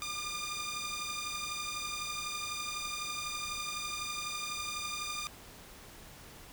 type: beating tone pair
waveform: 10% pulse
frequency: 1200 / 1212 Hz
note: D6 / D#6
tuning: +37 / -46 cents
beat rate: 12 Hz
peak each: -30 / -32 dBFS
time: 0.02-5.27 s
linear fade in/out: 0 ms
effects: pink hiss -52 dBFS RMS until 6.52 s